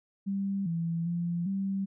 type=tone with pitch steps; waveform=sine; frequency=196.7 / 167 / 172 / 194.7 Hz; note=G3 / E3 / F3 / G3; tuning=+6 / +23 / -26 / -12 cents; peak=-28 dBFS; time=0.26-1.86 s; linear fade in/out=20 ms; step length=400 ms; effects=none